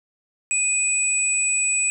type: tone pair together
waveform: sine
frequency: 2489 / 7902 Hz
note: D#7 / B8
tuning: 0 / 0 cents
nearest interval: octave + minor sixth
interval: 2000 cents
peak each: -23 / -20 dBFS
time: 0.51-1.9 s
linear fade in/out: 0 ms
effects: none